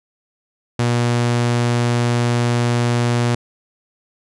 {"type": "tone", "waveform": "sawtooth", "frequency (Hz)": 120, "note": "B2", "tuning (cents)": -49, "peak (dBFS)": -11, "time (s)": [0.79, 3.35], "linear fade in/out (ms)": 5, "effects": ["resampled to 22050 Hz"]}